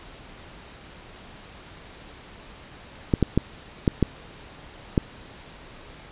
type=clicks; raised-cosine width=3 ms; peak=-5 dBFS; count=6; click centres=3.138 / 3.227 / 3.376 / 3.878 / 4.027 / 4.978 s; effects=pink hiss -45 dBFS RMS until 6.11 s + resampled to 8000 Hz